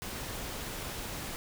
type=noise; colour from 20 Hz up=pink; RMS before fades=-39 dBFS; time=0.02-1.36 s; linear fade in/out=0 ms; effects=none